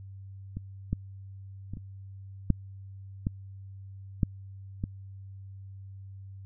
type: clicks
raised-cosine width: 5 ms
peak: -23 / -15 / -25 / -27 / -9 / -15 / -11 / -18 dBFS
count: 8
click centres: 0.57 / 0.93 / 1.736 / 1.771 / 2.503 / 3.269 / 4.232 / 4.839 s
effects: added 97 Hz sine -42 dBFS peak until 6.45 s